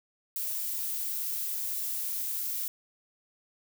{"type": "noise", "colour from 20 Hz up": "violet", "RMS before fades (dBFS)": -33, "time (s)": [0.36, 2.68], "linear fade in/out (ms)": 2, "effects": []}